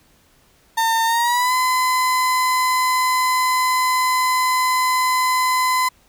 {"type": "tone with pitch glide", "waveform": "35% pulse", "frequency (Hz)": [906, 1017], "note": ["A#5", "C6"], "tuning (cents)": [-50, -50], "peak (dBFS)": -14, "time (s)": [0.77, 5.89], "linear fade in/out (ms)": 10, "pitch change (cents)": 200, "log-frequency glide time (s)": [1.05, 1.54], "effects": ["pink hiss -56 dBFS RMS until 6.08 s"]}